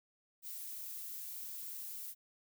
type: noise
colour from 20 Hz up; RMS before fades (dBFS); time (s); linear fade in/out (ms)
violet; -45; 0.42-2.15; 50
effects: none